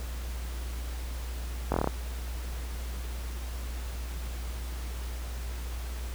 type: slowing click train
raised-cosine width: 1 ms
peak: -12 dBFS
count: 7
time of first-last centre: 1.72-1.874 s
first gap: 21 ms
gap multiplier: 1.08
effects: added 60 Hz sine -33 dBFS peak until 6.14 s + pink hiss -45 dBFS RMS until 6.14 s